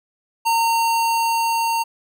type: tone with level ramp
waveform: square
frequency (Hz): 917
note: A#5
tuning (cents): -29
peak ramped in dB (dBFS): -16 to -19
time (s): 0.45-1.84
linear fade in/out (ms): 20
effects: none